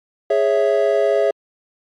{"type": "chord", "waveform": "triangle", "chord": "C# minor", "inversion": "second", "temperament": "equal", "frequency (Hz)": [415.3, 554.4, 659.3], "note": ["G#4", "C#5", "E5"], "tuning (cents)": [0, 0, 0], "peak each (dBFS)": -16, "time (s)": [0.3, 1.31], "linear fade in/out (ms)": 5, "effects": ["MP3 48 kbps"]}